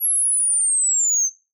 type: linear sweep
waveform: sine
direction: down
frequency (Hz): 11460 to 6120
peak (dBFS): -14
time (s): 0-1.3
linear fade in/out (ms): 50
effects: noise-tail reverb RT60 0.3 s tail -21 dB re dry + tanh soft clip ceiling -14 dBFS